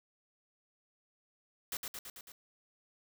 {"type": "noise with echo", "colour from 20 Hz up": "white", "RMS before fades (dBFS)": -38, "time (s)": [1.72, 1.77], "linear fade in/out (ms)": 2, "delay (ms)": 110, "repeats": 5, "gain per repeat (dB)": -3, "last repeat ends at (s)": 2.32, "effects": []}